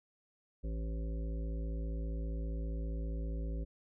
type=harmonic tone; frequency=55 Hz; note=A1; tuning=in tune; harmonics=1 / 3 / 5 / 7 / 9 / 10; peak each=-35 / -45 / -49 / -52 / -54 / -55 dBFS; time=0.63-3.65 s; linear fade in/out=20 ms; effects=none